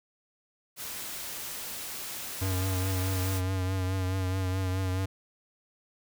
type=noise; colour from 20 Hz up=white; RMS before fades=-38 dBFS; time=0.76-3.42 s; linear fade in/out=50 ms
type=tone with vibrato; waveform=square; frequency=93.7 Hz; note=F#2; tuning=22 cents sharp; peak=-28 dBFS; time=2.41-5.06 s; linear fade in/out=10 ms; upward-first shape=triangle; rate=4.7 Hz; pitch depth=43 cents each way
effects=none